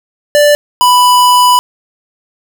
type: tone pair in turn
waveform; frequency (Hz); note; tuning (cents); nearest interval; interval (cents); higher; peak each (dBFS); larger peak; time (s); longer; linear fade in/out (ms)
square; 587.3 / 990.3; D5 / B5; 0 / +4; major sixth; 904; second; -5; neither; 0.35-0.55 / 0.81-1.59; second; 0
effects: none